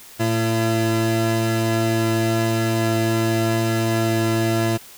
30% pulse tone pair together, 112.2 / 337.5 Hz, A2 / E4, +34 / +41 cents, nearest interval octave + perfect fifth, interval 1907 cents, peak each -18 dBFS, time 0.19-4.78 s, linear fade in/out 20 ms, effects white hiss -43 dBFS RMS until 4.97 s

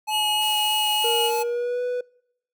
square tone with vibrato, 854 Hz, G#5, 48 cents sharp, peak -25 dBFS, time 0.07-1.44 s, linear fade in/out 20 ms, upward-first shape sine, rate 3.3 Hz, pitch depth 11 cents each way
square tone, 2905 Hz, F#7, 32 cents flat, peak -23 dBFS, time 0.1-1.31 s, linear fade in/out 50 ms
blue noise, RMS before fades -36 dBFS, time 0.41-1.43 s, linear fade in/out 10 ms
triangle tone with pitch glide, 466.2 to 493.9 Hz, A#4 to B4, 0 to 0 cents, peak -21 dBFS, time 1.04-2.01 s, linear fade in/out 5 ms, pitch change +100 cents, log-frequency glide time 1.28-1.82 s
effects noise-tail reverb RT60 0.8 s tail -26 dB re dry

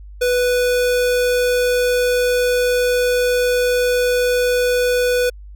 square tone, 493.9 Hz, B4, in tune, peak -15 dBFS, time 0.21-5.3 s, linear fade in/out 10 ms, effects added 50 Hz sine -34 dBFS peak until 5.55 s

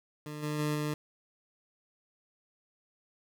20% pulse tone with level steps, 150.2 Hz, D3, 39 cents sharp, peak -34 / -27 / -24 / -26 dBFS, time 0.26-0.94 s, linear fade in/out 2 ms, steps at 0.42 / 0.58 / 0.74 s, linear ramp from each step 20 ms, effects none

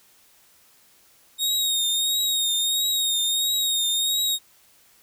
sawtooth tone with vibrato, 3729 Hz, A#7, in tune, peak -18 dBFS, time 1.38-4.39 s, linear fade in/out 50 ms, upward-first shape triangle, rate 1.5 Hz, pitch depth 52 cents each way, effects white hiss -57 dBFS RMS until 5.02 s

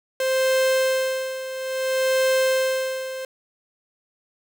45% pulse tone with tremolo, 523.3 Hz, C5, in tune, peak -17 dBFS, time 0.2-3.25 s, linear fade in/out 2 ms, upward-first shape sine, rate 0.59 Hz, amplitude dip 75%, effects none

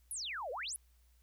sine exponential two-way sweep, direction down then up, 11550 to 466.2 to 11550 Hz, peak -38 dBFS, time 0.11-0.76 s, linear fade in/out 0 ms, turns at 0.51 s, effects added 60 Hz sine -64 dBFS peak until 1.22 s + white hiss -75 dBFS RMS until 1.22 s

